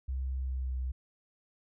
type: tone with pitch glide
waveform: sine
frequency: 65.41 to 63.88 Hz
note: C2 to C2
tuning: 0 to -41 cents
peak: -31 dBFS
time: 0.08-0.92 s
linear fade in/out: 10 ms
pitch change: -41 cents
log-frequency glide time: 0.36-0.75 s
effects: none